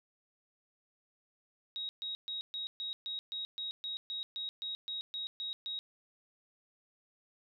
sine tone bursts, 3793 Hz, A#7, 29 cents sharp, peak -36 dBFS, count 16, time 1.76-5.79 s, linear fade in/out 0 ms, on 130 ms, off 130 ms, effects none

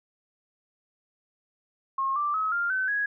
sine tone with pitch steps, 1078 / 1175.6 / 1282 / 1398 / 1524.5 / 1662.5 Hz, C#6 / D6 / E6 / F6 / G6 / G#6, -49 / +1 / -49 / +1 / -49 / +1 cents, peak -24 dBFS, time 1.98-3.06 s, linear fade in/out 5 ms, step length 180 ms, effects none

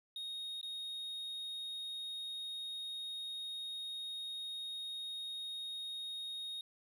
triangle tone with dropouts, 3729 Hz, A#7, in tune, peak -39 dBFS, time 0.16-6.61 s, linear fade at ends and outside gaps 2 ms, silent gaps 0.613-0.629 s, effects none

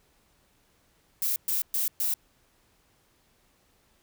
violet noise bursts, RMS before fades -27 dBFS, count 4, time 1.22-2.14 s, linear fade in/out 2 ms, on 140 ms, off 120 ms, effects pink hiss -66 dBFS RMS until 4.02 s

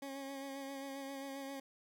20% pulse tone with vibrato, 273.7 Hz, C#4, 22 cents flat, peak -38 dBFS, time 0.02-1.6 s, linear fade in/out 5 ms, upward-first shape sine, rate 7.5 Hz, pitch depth 27 cents each way, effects none

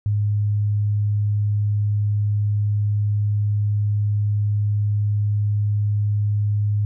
sine tone, 103.83 Hz, G#2, in tune, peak -17 dBFS, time 0.06-6.85 s, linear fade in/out 0 ms, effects none

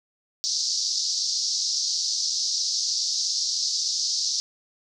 white band-pass noise, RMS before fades -26 dBFS, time 0.44-4.4 s, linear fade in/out 0 ms, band 4400 to 5900 Hz, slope 48 dB/octave, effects none

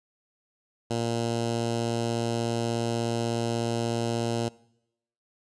10% pulse tone with notch filter, 116.54 Hz, A#2, in tune, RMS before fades -28 dBFS, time 0.9-4.49 s, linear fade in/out 10 ms, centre 1800 Hz, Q 1.4, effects noise-tail reverb RT60 0.8 s tail -22 dB re dry + resampled to 22050 Hz

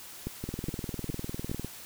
two click trains, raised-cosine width 3 ms, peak -20 / -21 dBFS, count 4 / 25, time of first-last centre 0.27-1.515 / 0.44-1.646 s, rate 2.41 / 19.9 Hz, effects white hiss -46 dBFS RMS until 1.85 s

